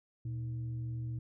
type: tone with frequency modulation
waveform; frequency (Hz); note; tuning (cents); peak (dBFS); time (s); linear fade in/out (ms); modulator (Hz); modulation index
sine; 118.9; A#2; +35; -35; 0.25-1.19; 5; 194; 0.31
effects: none